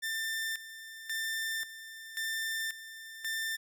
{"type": "tone with tremolo", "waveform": "sawtooth", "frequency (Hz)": 1789, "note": "A6", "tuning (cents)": 28, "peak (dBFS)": -29, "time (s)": [0.02, 3.57], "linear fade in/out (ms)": 20, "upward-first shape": "square", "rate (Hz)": 0.93, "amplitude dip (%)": 75, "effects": []}